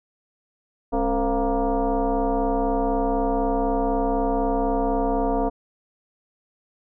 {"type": "tone with frequency modulation", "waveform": "sine", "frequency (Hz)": 210, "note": "G#3", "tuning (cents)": 19, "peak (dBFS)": -19, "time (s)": [0.92, 5.5], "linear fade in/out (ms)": 20, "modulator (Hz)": 242, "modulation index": 2.8, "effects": []}